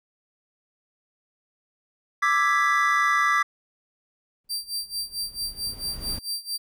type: chord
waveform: triangle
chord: E dominant seventh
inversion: third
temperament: equal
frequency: 1174.7 / 1318.5 / 1661.2 / 1975.5 Hz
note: D6 / E6 / G#6 / B6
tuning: 0 / 0 / 0 / 0 cents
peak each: -20 / -26 / -25 / -22 dBFS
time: 2.22-3.43 s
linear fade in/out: 10 ms
type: noise with exponential growth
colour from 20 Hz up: brown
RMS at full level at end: -31 dBFS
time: 4.44-6.19 s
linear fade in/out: 5 ms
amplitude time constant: 380 ms
type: tone with tremolo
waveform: sawtooth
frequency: 4699 Hz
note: D8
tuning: in tune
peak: -23 dBFS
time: 4.49-6.58 s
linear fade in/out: 20 ms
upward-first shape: sine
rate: 4.5 Hz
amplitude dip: 90%
effects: none